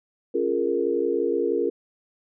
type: chord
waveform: sine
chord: Bb minor seventh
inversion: first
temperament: equal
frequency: 277.2 / 349.2 / 415.3 / 466.2 Hz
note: Db4 / F4 / Ab4 / Bb4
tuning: 0 / 0 / 0 / 0 cents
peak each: -30 / -26 / -26 / -25 dBFS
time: 0.34-1.7 s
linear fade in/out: 10 ms
effects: none